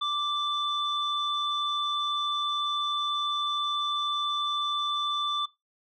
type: tone pair together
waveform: sine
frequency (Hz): 1174.7 / 3518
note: D6 / A7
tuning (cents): 0 / -1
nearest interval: octave + perfect fifth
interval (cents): 1899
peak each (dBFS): -28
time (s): 0.01-5.46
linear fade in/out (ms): 10
effects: noise-tail reverb RT60 0.2 s tail -20 dB re dry + tanh soft clip ceiling -19 dBFS